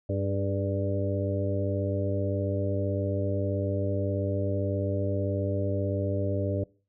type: harmonic tone with a mistuned harmonic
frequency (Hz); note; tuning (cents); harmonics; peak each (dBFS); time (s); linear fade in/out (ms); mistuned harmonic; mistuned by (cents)
98.3; G2; +5; 1 / 2 / 3 / 4 / 5 / 6; -28 / -37 / -34 / -36 / -36 / -33; 0.09-6.64; 5; 4; +47
effects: noise-tail reverb RT60 0.4 s tail -24 dB re dry